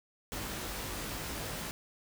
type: noise with comb filter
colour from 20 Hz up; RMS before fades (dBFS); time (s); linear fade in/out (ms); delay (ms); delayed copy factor
pink; -39; 0.32-1.71; 0; 19; +0.6
effects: none